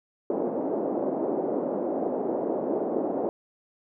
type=band-pass noise; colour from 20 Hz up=pink; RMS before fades=-28 dBFS; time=0.3-3.29 s; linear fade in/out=0 ms; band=270 to 660 Hz; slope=24 dB/octave; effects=none